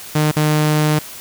sawtooth tone with dropouts, 152.3 Hz, D#3, 37 cents flat, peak -9 dBFS, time 0.15-0.99 s, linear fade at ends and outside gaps 5 ms, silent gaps 0.314-0.364 s, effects white hiss -34 dBFS RMS until 1.2 s

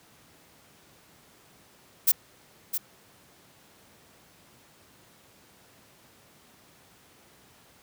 violet noise with echo, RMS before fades -19 dBFS, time 2.07-2.12 s, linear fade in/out 10 ms, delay 660 ms, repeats 1, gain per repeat -9 dB, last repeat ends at 2.78 s, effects pink hiss -57 dBFS RMS until 7.82 s + high-pass 100 Hz 12 dB/octave

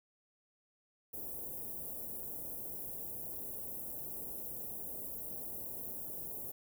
white band-stop noise, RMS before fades -43 dBFS, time 1.13-6.52 s, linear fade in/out 10 ms, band 650 to 12000 Hz, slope 24 dB/octave, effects none

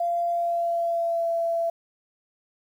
sine tone with pitch glide, 689 to 671.7 Hz, F5 to E5, -24 to +32 cents, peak -22 dBFS, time 0-1.7 s, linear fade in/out 5 ms, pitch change -44 cents, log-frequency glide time 0.32-1.26 s, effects 9-bit

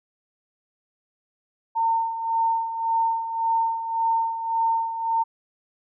sine tone with tremolo, 909 Hz, A#5, 44 cents flat, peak -18 dBFS, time 1.75-5.24 s, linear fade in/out 20 ms, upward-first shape sine, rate 1.8 Hz, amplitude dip 65%, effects none

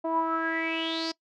sawtooth tone with low-pass filter sweep, 326.2 Hz, E4, 18 cents flat, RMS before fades -29 dBFS, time 0.04-1.12 s, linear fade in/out 10 ms, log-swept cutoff 780 to 5100 Hz, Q 8.4, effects noise-tail reverb RT60 0.1 s tail -21 dB re dry

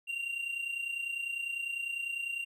triangle tone pair together, 2764 / 2794 Hz, F7 / F7, -19 / 0 cents, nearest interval unison, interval 19 cents, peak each -33 / -39 dBFS, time 0.07-2.45 s, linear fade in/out 20 ms, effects none

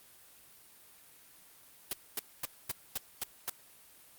white noise bursts, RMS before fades -34 dBFS, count 7, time 1.91-3.497 s, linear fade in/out 2 ms, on 21 ms, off 240 ms, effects white hiss -58 dBFS RMS until 4.18 s + Opus 32 kbps

